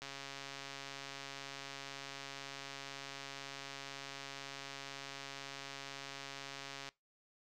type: click train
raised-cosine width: 0.2 ms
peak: -28 dBFS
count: 949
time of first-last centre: 0.02-6.89 s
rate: 138 Hz
effects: noise-tail reverb RT60 0.2 s tail -22 dB re dry